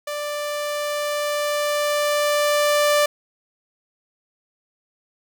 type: tone with level ramp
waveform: sawtooth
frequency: 589 Hz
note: D5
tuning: 5 cents sharp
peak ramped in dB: -22 to -11 dBFS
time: 0.07-3.06 s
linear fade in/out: 5 ms
effects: none